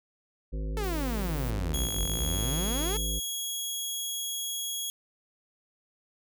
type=harmonic tone; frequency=52.7 Hz; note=G#1; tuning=26 cents sharp; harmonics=1 / 3 / 5 / 7 / 9 / 10; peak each=-30 / -40 / -44 / -47 / -49 / -50 dBFS; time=0.52-3.2 s; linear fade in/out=20 ms
type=exponential two-way sweep; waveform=sawtooth; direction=down then up; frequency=449 to 41.85 to 449 Hz; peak=-28 dBFS; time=0.77-2.97 s; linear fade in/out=0 ms; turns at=2.04 s
type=noise; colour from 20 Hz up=violet; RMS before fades=-44 dBFS; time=0.83-1.51 s; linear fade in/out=10 ms
type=tone; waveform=15% pulse; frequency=3322 Hz; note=G#7; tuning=in tune; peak=-24 dBFS; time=1.74-4.9 s; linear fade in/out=0 ms
effects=none